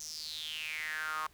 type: tone with high-pass filter sweep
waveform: sawtooth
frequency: 155.56 Hz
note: D#3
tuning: in tune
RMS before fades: -39 dBFS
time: 0-1.27 s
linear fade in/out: 5 ms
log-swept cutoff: 6200 to 1100 Hz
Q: 7.5
effects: pink hiss -64 dBFS RMS until 1.33 s